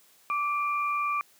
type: tone pair together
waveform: sine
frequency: 1167.8 / 2386 Hz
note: D6 / D7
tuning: -10 / +27 cents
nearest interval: octave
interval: 1237 cents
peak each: -26 / -33 dBFS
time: 0.3-1.21 s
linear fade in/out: 0 ms
effects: white hiss -60 dBFS RMS until 1.39 s + high-pass 150 Hz 12 dB/octave